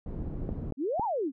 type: low-pass noise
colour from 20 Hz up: pink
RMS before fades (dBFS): -35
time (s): 0.06-0.71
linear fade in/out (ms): 2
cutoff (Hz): 300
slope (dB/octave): 12
type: clicks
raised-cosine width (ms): 2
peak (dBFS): -20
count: 3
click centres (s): 0.491 / 0.723 / 0.996
type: exponential two-way sweep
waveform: sine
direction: up then down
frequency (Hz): 244.6 to 987.8 to 244.6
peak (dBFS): -27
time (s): 0.77-1.32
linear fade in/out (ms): 50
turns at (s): 1.04
effects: none